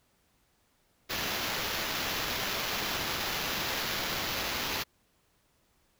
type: noise with sample-and-hold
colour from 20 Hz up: violet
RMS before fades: -33 dBFS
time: 1.09-4.84 s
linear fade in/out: 20 ms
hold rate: 8820 Hz
effects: pink hiss -70 dBFS RMS until 5.99 s